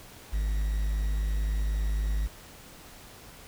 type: tone with quantisation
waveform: triangle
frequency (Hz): 51.91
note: G#1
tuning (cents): 0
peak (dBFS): -23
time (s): 0.32-2.28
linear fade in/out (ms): 20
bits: 8
effects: pink hiss -49 dBFS RMS until 3.47 s